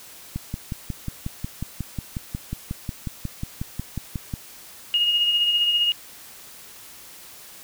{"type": "click train", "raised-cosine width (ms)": 5, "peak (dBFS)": -15, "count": 23, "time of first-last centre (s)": [0.36, 4.338], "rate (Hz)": 5.53}
{"type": "tone with tremolo", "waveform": "sine", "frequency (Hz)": 2862, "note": "F7", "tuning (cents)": 42, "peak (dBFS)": -16, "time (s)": [4.94, 5.92], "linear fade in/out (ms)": 0, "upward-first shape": "sine", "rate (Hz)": 15, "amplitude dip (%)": 40}
{"effects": ["white hiss -44 dBFS RMS until 7.63 s"]}